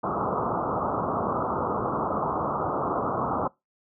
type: low-pass noise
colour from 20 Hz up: white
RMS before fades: -27 dBFS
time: 0.03-3.48 s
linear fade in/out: 10 ms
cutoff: 1300 Hz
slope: 96 dB/octave
effects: noise-tail reverb RT60 0.2 s tail -23 dB re dry + high-pass 100 Hz 12 dB/octave